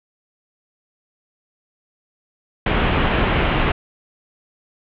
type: low-pass noise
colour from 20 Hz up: pink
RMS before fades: -18 dBFS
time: 2.66-3.72 s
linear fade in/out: 5 ms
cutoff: 3200 Hz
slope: 48 dB/octave
effects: none